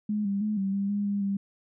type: tone with pitch steps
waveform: sine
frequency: 210.3 / 198.8 / 212.6 / 194.4 / 198.5 / 203.9 / 201.8 / 198 Hz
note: G#3 / G3 / G#3 / G3 / G3 / G#3 / G#3 / G3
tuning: +22 / +25 / +41 / -14 / +22 / -32 / -49 / +18 cents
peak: -25 dBFS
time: 0.09-1.37 s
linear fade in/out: 5 ms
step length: 160 ms
effects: none